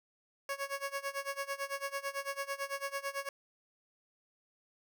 15% pulse tone with tremolo, 554.4 Hz, C#5, in tune, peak -27 dBFS, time 0.49-3.29 s, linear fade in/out 2 ms, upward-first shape sine, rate 9 Hz, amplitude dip 90%, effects none

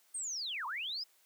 sine linear two-way sweep, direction down then up, 8850 to 885 to 5210 Hz, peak -36 dBFS, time 0.14-1.04 s, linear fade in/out 10 ms, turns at 0.66 s, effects white hiss -68 dBFS RMS until 1.25 s + high-pass 400 Hz 12 dB/octave

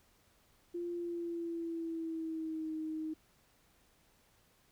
sine tone with pitch glide, 346.6 to 314.2 Hz, F4 to D#4, -13 to +17 cents, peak -36 dBFS, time 0.74-3.14 s, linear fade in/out 10 ms, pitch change -170 cents, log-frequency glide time 0.95-2.74 s, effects pink hiss -69 dBFS RMS until 4.71 s

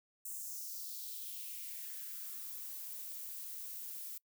violet noise with high-pass filter sweep, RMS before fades -45 dBFS, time 0.25-4.18 s, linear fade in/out 5 ms, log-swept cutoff 8000 to 220 Hz, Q 2.6, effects noise-tail reverb RT60 0.1 s tail -24 dB re dry

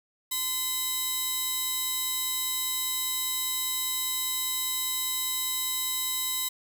5% pulse tone pair together, 1025 / 3870 Hz, C6 / B7, -36 / -36 cents, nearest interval octave + major seventh, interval 2300 cents, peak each -21 dBFS, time 0.31-6.49 s, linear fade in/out 10 ms, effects none

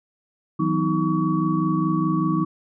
sine tone cluster, 160.8 / 185.9 / 252.2 / 316.3 / 1130 Hz, E3 / F#3 / B3 / D#4 / C#6, -43 / +8 / +36 / +29 / +33 cents, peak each -24 / -25 / -29 / -23 / -27 dBFS, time 0.59-2.45 s, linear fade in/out 10 ms, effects none

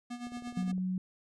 square tone with tremolo, 242 Hz, B3, 35 cents flat, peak -37 dBFS, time 0.1-0.72 s, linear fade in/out 10 ms, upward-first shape sine, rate 8.6 Hz, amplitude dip 70%
click train, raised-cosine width 2 ms, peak -39 dBFS, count 11, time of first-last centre 0.27-0.78 s, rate 19.6 Hz
sine tone, 185 Hz, F#3, in tune, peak -30 dBFS, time 0.57-0.98 s, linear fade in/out 2 ms
effects resampled to 22050 Hz

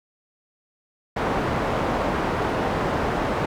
white low-pass noise, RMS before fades -24 dBFS, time 1.16-3.46 s, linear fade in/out 10 ms, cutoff 900 Hz, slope 12 dB/octave, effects none

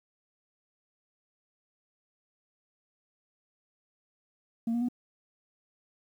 sine tone with pitch steps, 230 / 237.4 / 245.1 Hz, A#3 / A#3 / B3, -23 / +32 / -13 cents, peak -24 dBFS, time 4.67-4.886 s, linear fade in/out 5 ms, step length 72 ms, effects tanh soft clip ceiling -25 dBFS + 10-bit

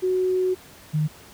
sine tone pair in turn, 370 / 153.2 Hz, F#4 / D#3, 0 / -27 cents, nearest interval octave + minor third, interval 1527 cents, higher first, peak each -19 dBFS, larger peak neither, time 0.02-0.55 / 0.93-1.08 s, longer first, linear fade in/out 20 ms, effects pink hiss -47 dBFS RMS until 1.33 s + high-pass 60 Hz 12 dB/octave

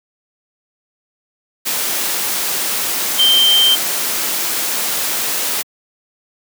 sine tone in noise, 3136 Hz, G7, in tune, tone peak -9 dBFS, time 3.18-3.76 s, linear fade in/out 20 ms, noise white, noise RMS -19 dBFS, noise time 1.65-5.63 s, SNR +7 dB, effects high-pass 200 Hz 12 dB/octave

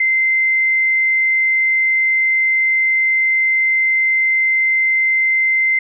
sine tone, 2077 Hz, C7, 13 cents flat, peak -12 dBFS, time 0-5.79 s, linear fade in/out 5 ms, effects none

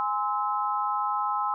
sine chord, Ab augmented, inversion none, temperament just, 830.6 / 1038.3 / 1297.8 Hz, Ab5 / C6 / E6, 0 / -14 / -27 cents, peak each -29 dBFS, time 0-1.54 s, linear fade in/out 0 ms, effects none

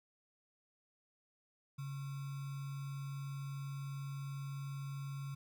sine tone with sample-and-hold, 138.59 Hz, C#3, in tune, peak -40 dBFS, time 1.78-5.35 s, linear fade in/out 10 ms, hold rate 1225 Hz, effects none

